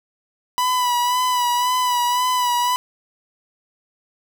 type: tone with vibrato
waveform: 45% pulse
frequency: 987.8 Hz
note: B5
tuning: in tune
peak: -17 dBFS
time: 0.58-2.76 s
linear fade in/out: 0 ms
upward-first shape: sine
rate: 1.9 Hz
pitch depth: 35 cents each way
effects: none